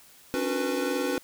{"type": "tone cluster", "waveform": "square", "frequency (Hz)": [274.4, 296.9, 365.2, 459.3, 496.1], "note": ["C#4", "D4", "F#4", "A#4", "B4"], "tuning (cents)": [-17, 19, -23, -26, 8], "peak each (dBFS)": [-32, -35, -33, -39, -31], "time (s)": [0.34, 1.18], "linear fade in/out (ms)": 0, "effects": ["white hiss -54 dBFS RMS until 1.23 s"]}